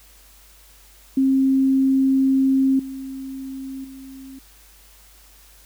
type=tone with level steps; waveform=sine; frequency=267.2 Hz; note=C4; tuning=36 cents sharp; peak=-14 / -29 / -36 dBFS; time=1.17-4.39 s; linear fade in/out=5 ms; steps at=2.79 / 3.84 s; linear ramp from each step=5 ms; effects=added 50 Hz sine -51 dBFS peak until 5.65 s + white hiss -51 dBFS RMS until 5.65 s